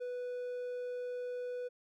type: tone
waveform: triangle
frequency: 493.9 Hz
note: B4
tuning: in tune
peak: -35 dBFS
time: 0-1.69 s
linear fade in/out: 20 ms
effects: none